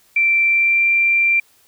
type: tone with pitch glide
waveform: sine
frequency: 2347 to 2363 Hz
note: D7 to D7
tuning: -2 to +10 cents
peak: -12 dBFS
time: 0.16-1.4 s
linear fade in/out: 5 ms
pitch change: +12 cents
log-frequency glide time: 0.45-0.85 s
effects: white hiss -55 dBFS RMS until 1.67 s